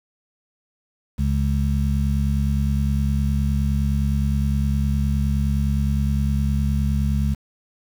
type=harmonic tone; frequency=69.7 Hz; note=C#2; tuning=10 cents sharp; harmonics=1 / 2 / 3; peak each=-20 / -23 / -25 dBFS; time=1.18-7.35 s; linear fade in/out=20 ms; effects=7-bit